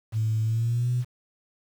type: tone with pitch glide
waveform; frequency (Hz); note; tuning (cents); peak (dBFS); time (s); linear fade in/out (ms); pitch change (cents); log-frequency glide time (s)
sine; 110 to 123.47; A2 to B2; 0 to 0; -21; 0.12-1.05; 50; +200; 0.43-0.91
effects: tanh soft clip ceiling -17 dBFS + 8-bit